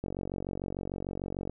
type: click train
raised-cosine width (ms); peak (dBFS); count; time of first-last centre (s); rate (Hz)
2; -21; 69; 0.04-1.496; 46.7
effects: none